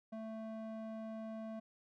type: tone with band-pass filter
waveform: square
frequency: 221.2 Hz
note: A3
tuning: 9 cents sharp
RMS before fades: -45 dBFS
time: 0.12-1.6 s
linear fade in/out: 10 ms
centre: 460 Hz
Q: 8.9
effects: none